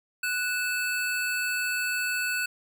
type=tone pair together; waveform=square; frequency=1480 / 2622 Hz; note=F#6 / E7; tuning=0 / -10 cents; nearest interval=minor seventh; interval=990 cents; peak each=-29 / -31 dBFS; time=0.23-2.46 s; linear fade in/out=5 ms; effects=none